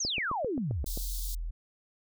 sine exponential sweep, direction down, 6740 to 58.27 Hz, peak -29 dBFS, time 0-0.84 s, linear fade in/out 5 ms
click train, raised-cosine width 2 ms, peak -24 dBFS, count 8, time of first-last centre 0.05-0.975 s, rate 7.57 Hz
sine tone, 40.97 Hz, E1, 10 cents flat, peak -32 dBFS, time 0.86-1.51 s, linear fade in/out 10 ms
white high-pass noise, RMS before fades -40 dBFS, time 0.86-1.35 s, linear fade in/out 5 ms, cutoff 3600 Hz, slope 48 dB/octave
effects none

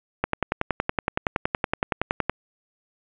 click train, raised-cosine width 0.5 ms, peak -6 dBFS, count 23, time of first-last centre 0.24-2.296 s, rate 10.7 Hz, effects resampled to 8000 Hz + 7-bit

